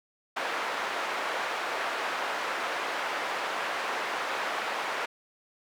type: band-pass noise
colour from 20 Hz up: white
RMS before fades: -32 dBFS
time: 0.36-5.06 s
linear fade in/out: 10 ms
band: 530 to 1600 Hz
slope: 12 dB/octave
effects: none